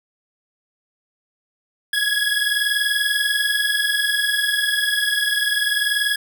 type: tone pair together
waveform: 25% pulse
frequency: 1661.2 / 1681.5 Hz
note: G#6 / G#6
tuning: 0 / +21 cents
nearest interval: unison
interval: 21 cents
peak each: -17 dBFS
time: 1.93-6.16 s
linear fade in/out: 5 ms
effects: none